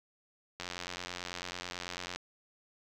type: click train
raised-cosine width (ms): 0.2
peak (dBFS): -21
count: 140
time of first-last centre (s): 0.6-2.16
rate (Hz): 89.1
effects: none